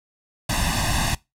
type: noise with comb filter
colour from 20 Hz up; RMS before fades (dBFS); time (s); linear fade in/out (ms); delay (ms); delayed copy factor
pink; -22; 0.49-1.15; 5; 1.1; +0.95
effects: noise-tail reverb RT60 0.2 s tail -21 dB re dry + low-pass 11000 Hz 12 dB/octave